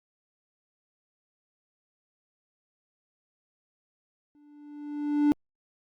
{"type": "tone with exponential growth", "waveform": "triangle", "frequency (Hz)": 293.7, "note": "D4", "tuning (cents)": 0, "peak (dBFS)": -15, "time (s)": [4.35, 5.32], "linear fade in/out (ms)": 0, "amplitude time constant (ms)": 210, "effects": ["Opus 48 kbps"]}